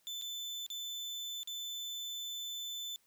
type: tone with dropouts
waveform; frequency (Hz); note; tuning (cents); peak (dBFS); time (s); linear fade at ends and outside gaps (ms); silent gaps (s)
35% pulse; 3520; A7; 0; -37; 0.07-2.96; 0; 0.214-0.221 / 0.664-0.702 / 1.432-1.474
effects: white hiss -72 dBFS RMS until 3.06 s